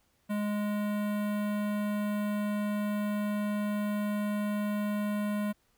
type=tone with notch filter; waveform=square; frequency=207.7 Hz; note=G#3; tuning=in tune; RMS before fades=-31 dBFS; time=0.29-5.53 s; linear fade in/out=20 ms; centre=5500 Hz; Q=0.53; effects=pink hiss -71 dBFS RMS until 5.77 s